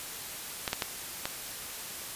clicks, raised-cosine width 0.2 ms, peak -12 / -11 / -11 / -13 dBFS, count 4, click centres 0.678 / 0.731 / 0.822 / 1.255 s, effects white hiss -40 dBFS RMS until 2.15 s + resampled to 32000 Hz

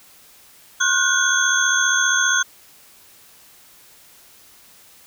sine tone cluster, 1070 / 1448 / 1523 / 3371 / 6320 Hz, C6 / F#6 / F#6 / G#7 / G8, +38 / -38 / +50 / +25 / +13 cents, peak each -26 / -19 / -22 / -24 / -21 dBFS, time 0.8-2.43 s, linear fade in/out 10 ms, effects white hiss -49 dBFS RMS until 5.06 s

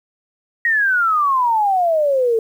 sine exponential sweep, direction down, 1903 to 440 Hz, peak -13 dBFS, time 0.65-2.39 s, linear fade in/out 2 ms, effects 8-bit

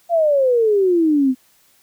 sine exponential sweep, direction down, 698.5 to 251.1 Hz, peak -12 dBFS, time 0.09-1.35 s, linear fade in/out 50 ms, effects white hiss -56 dBFS RMS until 1.82 s

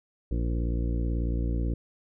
harmonic tone, 58.27 Hz, A#1, in tune, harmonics 1 / 2 / 3 / 4 / 5 / 6 / 8 / 9, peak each -26 / -34 / -37 / -40 / -37 / -41 / -44 / -48 dBFS, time 0.31-1.74 s, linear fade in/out 5 ms, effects none

